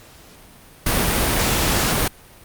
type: noise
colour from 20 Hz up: pink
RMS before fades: -19 dBFS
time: 0.86-2.08 s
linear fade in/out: 5 ms
effects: pink hiss -46 dBFS RMS until 2.44 s + Opus 48 kbps